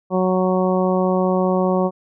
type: harmonic tone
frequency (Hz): 185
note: F#3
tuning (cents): 0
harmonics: 1 / 2 / 3 / 4 / 5 / 6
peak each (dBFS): -19 / -21 / -21 / -26 / -28 / -28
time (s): 0.1-1.91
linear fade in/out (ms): 50
effects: none